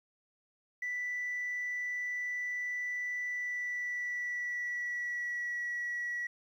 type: tone with pitch glide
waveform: sine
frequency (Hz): 1975.5 to 1931.5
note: B6 to B6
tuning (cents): 0 to -39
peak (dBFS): -32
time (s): 0.82-6.27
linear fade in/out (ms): 5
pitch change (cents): -39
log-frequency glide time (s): 3.26-5.59
effects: tanh soft clip ceiling -30 dBFS + 11-bit